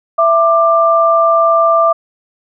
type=tone pair together; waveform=sine; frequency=664 / 1185.7 Hz; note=E5 / D6; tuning=+12 / +16 cents; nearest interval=minor seventh; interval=1004 cents; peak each=-10 dBFS; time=0.18-1.93 s; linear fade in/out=10 ms; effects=none